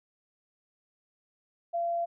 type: tone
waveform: sine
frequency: 684 Hz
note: F5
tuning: 36 cents flat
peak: -27 dBFS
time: 1.73-2.06 s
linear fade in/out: 20 ms
effects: none